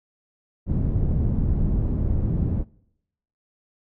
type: low-pass noise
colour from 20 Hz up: pink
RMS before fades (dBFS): -22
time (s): 0.66-2.65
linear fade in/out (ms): 50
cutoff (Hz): 200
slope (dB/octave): 12
effects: noise-tail reverb RT60 0.8 s tail -24 dB re dry